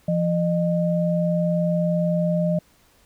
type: tone pair together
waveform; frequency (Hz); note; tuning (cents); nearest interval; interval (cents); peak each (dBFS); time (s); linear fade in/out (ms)
sine; 171.04 / 611; F3 / D#5; -36 / -32; octave + minor seventh; 2204; -20 / -23; 0.08-2.59; 5
effects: pink hiss -58 dBFS RMS until 3.05 s